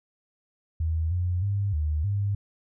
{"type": "tone with pitch steps", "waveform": "sine", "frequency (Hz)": [80.6, 89.3, 100.4, 76.2, 100.9], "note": ["E2", "F2", "G2", "D#2", "G#2"], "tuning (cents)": [-38, 39, 42, -36, -49], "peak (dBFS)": -23, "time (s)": [0.8, 2.35], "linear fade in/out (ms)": 5, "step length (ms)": 310, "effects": []}